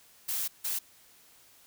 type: noise bursts at uneven times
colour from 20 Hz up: blue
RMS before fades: -32 dBFS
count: 2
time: 0.28-0.48 / 0.64-0.79 s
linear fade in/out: 10 ms
effects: white hiss -59 dBFS RMS until 1.66 s